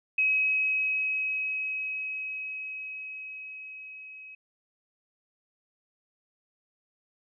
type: tone with level ramp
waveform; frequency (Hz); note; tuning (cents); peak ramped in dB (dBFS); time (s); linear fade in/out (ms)
sine; 2549; D#7; +41; -21 to -43; 0.18-4.35; 5
effects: none